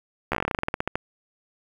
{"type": "slowing click train", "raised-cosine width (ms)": 0.5, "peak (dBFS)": -9, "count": 18, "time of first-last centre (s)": [0.32, 0.955], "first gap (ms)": 13, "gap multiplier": 1.12, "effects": ["7-bit"]}